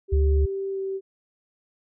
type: tone with pitch glide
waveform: sine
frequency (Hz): 390 to 386.4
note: G4 to G4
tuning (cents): -9 to -25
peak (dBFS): -26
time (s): 0.08-1.01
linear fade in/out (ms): 50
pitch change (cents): -16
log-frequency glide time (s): 0.71-0.79
type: tone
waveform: sine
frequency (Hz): 71.8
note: D2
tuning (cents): -39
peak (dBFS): -17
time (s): 0.12-0.46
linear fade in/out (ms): 10
effects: none